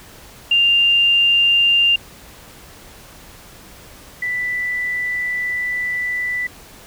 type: tone pair in turn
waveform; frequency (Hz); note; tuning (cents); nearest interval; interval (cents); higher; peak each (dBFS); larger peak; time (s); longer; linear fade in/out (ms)
sine; 2794 / 1980.3; F7 / B6; 0 / +4; tritone; 596; first; -11 / -19; first; 0.51-1.96 / 4.22-6.47; second; 5
effects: pink hiss -42 dBFS RMS until 6.86 s